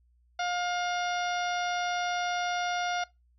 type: harmonic tone with a mistuned harmonic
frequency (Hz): 710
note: F5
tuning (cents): +28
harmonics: 1 / 2 / 3 / 4 / 5 / 6 / 7 / 8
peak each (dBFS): -30 / -34 / -39 / -43 / -41 / -47 / -47 / -45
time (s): 0.39-3.04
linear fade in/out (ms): 5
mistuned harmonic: 7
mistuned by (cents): -37
effects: noise-tail reverb RT60 0.2 s tail -21 dB re dry + added 60 Hz sine -62 dBFS peak until 3.38 s